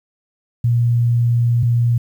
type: tone pair in turn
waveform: sine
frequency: 118.8 / 118.8 Hz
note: A#2 / A#2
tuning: +33 / +33 cents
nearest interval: unison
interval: 0 cents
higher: neither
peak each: -12 dBFS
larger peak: neither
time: 0.64-1.63 / 1.63-1.98 s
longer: first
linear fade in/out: 5 ms
effects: 8-bit